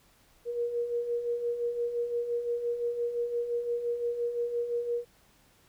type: beating tone pair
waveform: sine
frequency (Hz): 471.1 / 476.9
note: A#4 / A#4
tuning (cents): +18 / +39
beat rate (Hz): 5.8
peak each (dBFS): -37 / -29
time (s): 0.45-5.05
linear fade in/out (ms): 50
effects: pink hiss -63 dBFS RMS until 5.68 s